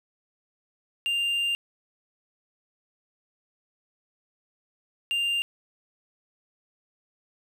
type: tone bursts at uneven times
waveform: triangle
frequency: 2794 Hz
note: F7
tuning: in tune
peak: -22 dBFS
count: 2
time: 1.06-1.55 / 5.11-5.42 s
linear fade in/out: 0 ms
effects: none